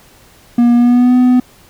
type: tone with pitch glide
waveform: triangle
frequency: 238.9 to 250.3 Hz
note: A#3 to B3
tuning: +43 to +23 cents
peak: -4 dBFS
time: 0.58-1.4 s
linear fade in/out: 5 ms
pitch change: +80 cents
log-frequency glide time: 0.75-1.15 s
effects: pink hiss -45 dBFS RMS until 1.69 s